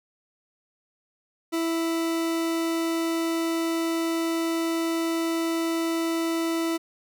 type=tone; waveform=40% pulse; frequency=330 Hz; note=E4; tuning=2 cents sharp; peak=-23 dBFS; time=1.52-6.78 s; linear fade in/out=20 ms; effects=none